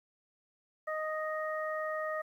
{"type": "harmonic tone", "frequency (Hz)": 622.3, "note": "D#5", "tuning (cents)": 0, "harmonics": [1, 2, 3], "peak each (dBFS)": [-35, -38, -40], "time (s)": [0.87, 2.22], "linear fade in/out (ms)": 10, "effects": ["11-bit"]}